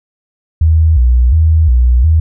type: tone with vibrato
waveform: sine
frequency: 70 Hz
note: C#2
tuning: 18 cents sharp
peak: -5 dBFS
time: 0.61-2.2 s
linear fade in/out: 5 ms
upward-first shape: square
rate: 1.4 Hz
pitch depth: 230 cents each way
effects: none